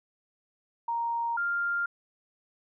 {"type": "tone pair in turn", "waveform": "sine", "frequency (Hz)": [933, 1397.9], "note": ["A#5", "F6"], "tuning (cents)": [1, 1], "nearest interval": "perfect fifth", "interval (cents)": 700, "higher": "second", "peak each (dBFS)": [-27, -26], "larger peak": "second", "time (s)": [[0.88, 1.37], [1.37, 1.86]], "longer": "neither", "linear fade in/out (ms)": 5, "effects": []}